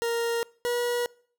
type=tone pair in turn; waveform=40% pulse; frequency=466.2 / 482.4 Hz; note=A#4 / B4; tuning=0 / -41 cents; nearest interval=minor second; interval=59 cents; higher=second; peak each=-24 dBFS; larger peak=neither; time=0.02-0.43 / 0.65-1.06 s; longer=neither; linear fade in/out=0 ms; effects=noise-tail reverb RT60 0.5 s tail -24 dB re dry